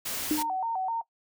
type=noise; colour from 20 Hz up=white; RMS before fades=-33 dBFS; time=0.05-0.43 s; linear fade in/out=10 ms
type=tone with exponential decay; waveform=sine; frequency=304.5 Hz; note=D#4; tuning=37 cents flat; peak=-20 dBFS; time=0.31-0.57 s; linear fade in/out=1 ms; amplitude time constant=55 ms
type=tone with vibrato; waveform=sine; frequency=830.6 Hz; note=G#5; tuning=in tune; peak=-27 dBFS; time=0.37-1.02 s; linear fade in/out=20 ms; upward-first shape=square; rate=3.9 Hz; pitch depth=170 cents each way
effects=noise-tail reverb RT60 0.1 s tail -19 dB re dry